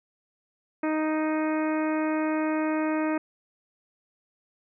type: harmonic tone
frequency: 311.1 Hz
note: D#4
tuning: in tune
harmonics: 1 / 2 / 3 / 4 / 5 / 6 / 7 / 8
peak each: -25 / -31 / -35 / -37 / -39 / -41 / -42 / -43 dBFS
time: 0.83-3.18 s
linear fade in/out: 5 ms
effects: none